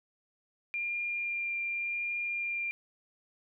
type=tone with vibrato; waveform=sine; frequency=2395 Hz; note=D7; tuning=33 cents sharp; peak=-31 dBFS; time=0.74-2.71 s; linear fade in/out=0 ms; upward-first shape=triangle; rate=0.87 Hz; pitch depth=10 cents each way; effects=none